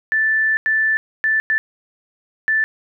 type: tone bursts at uneven times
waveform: sine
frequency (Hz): 1760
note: A6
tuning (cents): 0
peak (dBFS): -14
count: 5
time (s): 0.12-0.57 / 0.66-0.97 / 1.24-1.4 / 1.5-1.58 / 2.48-2.64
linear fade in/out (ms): 0
effects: none